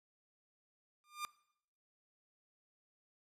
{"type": "tone with exponential growth", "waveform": "sawtooth", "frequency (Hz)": 1200, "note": "D6", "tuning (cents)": 37, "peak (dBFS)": -32, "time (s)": [1.04, 1.25], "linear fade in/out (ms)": 0, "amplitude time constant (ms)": 45, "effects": ["noise-tail reverb RT60 0.7 s tail -21 dB re dry", "resampled to 32000 Hz"]}